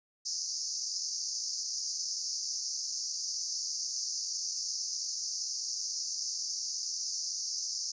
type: band-pass noise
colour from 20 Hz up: white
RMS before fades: -36 dBFS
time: 0.25-7.92 s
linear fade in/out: 10 ms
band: 4700 to 6600 Hz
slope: 96 dB/octave
effects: resampled to 16000 Hz